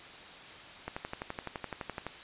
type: click train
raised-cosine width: 0.5 ms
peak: -21 dBFS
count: 15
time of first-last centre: 0.88-2.066 s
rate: 11.8 Hz
effects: white hiss -48 dBFS RMS until 2.23 s + resampled to 8000 Hz